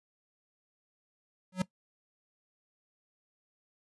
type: tone with exponential growth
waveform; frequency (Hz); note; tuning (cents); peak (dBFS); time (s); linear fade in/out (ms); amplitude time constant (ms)
square; 185; F#3; 0; -24; 1.52-1.62; 5; 20
effects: noise-tail reverb RT60 0.1 s tail -18 dB re dry + resampled to 24000 Hz